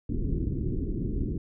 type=low-pass noise; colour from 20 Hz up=pink; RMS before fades=-29 dBFS; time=0.09-1.38 s; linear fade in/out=5 ms; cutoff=380 Hz; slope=48 dB/octave; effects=none